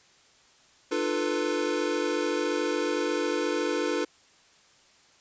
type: chord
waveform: square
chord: B half-diminished seventh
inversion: first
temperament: equal with one note detuned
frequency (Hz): 300.7 / 349.2 / 440 / 493.9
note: D4 / F4 / A4 / B4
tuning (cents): +41 / 0 / 0 / 0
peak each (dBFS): -32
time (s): 0.91-4.05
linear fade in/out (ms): 10
effects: white hiss -59 dBFS RMS until 5.2 s + resampled to 16000 Hz